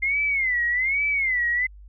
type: tone with vibrato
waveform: sine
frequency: 2093 Hz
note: C7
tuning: in tune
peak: -20 dBFS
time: 0.02-1.67 s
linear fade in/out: 10 ms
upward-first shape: sine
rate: 1.2 Hz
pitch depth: 170 cents each way
effects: added 50 Hz sine -42 dBFS peak until 1.88 s